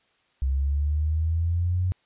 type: linear sweep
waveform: sine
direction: up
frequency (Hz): 65.41 to 92.5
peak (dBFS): -21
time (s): 0.42-1.92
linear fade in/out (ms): 0
effects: white hiss -66 dBFS RMS until 2.05 s + resampled to 8000 Hz